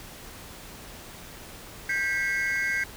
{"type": "tone cluster", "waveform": "triangle", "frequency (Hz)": [1585, 1964, 2166], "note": ["G6", "B6", "C#7"], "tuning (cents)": [19, -10, -41], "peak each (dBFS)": [-26, -29, -28], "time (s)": [1.89, 2.84], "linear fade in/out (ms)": 5, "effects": ["pink hiss -44 dBFS RMS until 2.96 s"]}